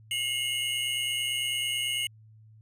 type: tone cluster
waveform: square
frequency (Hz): 2153 / 2793 / 2922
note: C7 / F7 / F#7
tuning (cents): +49 / -1 / -22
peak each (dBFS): -36 / -35 / -30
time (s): 0.11-2.07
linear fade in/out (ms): 2
effects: added 109 Hz sine -51 dBFS peak until 2.61 s + resampled to 32000 Hz